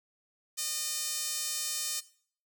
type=tone with band-pass filter; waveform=5% pulse; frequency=610 Hz; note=D#5; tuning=34 cents flat; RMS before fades=-34 dBFS; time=0.57-2.01 s; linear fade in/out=20 ms; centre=12000 Hz; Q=1.3; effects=noise-tail reverb RT60 0.5 s tail -18 dB re dry